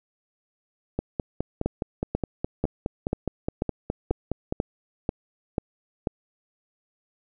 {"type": "two click trains", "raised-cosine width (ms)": 2, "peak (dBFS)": [-10, -12], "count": [10, 18], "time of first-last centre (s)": [[1.66, 6.072], [0.99, 4.524]], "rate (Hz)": [2.04, 4.81], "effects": []}